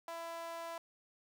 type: tone with high-pass filter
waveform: sawtooth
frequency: 333.8 Hz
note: E4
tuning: 22 cents sharp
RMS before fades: -44 dBFS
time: 0.08-0.78 s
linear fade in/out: 2 ms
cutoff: 800 Hz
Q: 9.4
effects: none